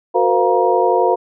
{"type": "tone cluster", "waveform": "sine", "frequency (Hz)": [367, 460.8, 512, 700, 946], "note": ["F#4", "A#4", "C5", "F5", "A#5"], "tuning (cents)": [-14, -20, -38, 4, 25], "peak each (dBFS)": -18, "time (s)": [0.14, 1.16], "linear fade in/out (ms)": 20, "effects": []}